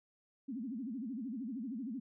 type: tone with vibrato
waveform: sine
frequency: 243.3 Hz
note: B3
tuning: 26 cents flat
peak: -38 dBFS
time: 0.48-2 s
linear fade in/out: 10 ms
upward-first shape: sine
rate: 13 Hz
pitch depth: 250 cents each way
effects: none